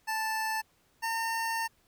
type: tone pair in turn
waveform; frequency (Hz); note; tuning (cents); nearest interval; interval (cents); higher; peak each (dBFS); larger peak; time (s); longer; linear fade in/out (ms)
25% pulse; 880 / 908.9; A5 / A#5; 0 / -44; minor second; 56; second; -26; neither; 0.07-0.62 / 1.02-1.68; second; 20
effects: pink hiss -68 dBFS RMS until 1.87 s